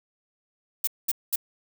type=noise bursts; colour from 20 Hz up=violet; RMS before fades=-24 dBFS; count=3; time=0.84-1.359 s; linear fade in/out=5 ms; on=33 ms; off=210 ms; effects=none